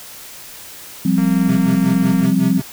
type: chord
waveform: sine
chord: F suspended second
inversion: none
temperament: just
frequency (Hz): 174.61 / 196.44 / 261.9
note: F3 / G3 / C4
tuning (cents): 0 / +4 / +2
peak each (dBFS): -17 / -16 / -17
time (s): 1.05-2.6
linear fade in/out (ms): 5
type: click train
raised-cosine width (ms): 0.5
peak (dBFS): -18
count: 249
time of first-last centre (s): 1.18-2.258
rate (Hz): 230
type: tone with tremolo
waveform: square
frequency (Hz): 130.81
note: C3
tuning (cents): 0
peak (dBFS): -21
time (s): 1.48-2.62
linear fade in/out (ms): 10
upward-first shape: sine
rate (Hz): 5.4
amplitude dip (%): 95
effects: white hiss -36 dBFS RMS until 2.72 s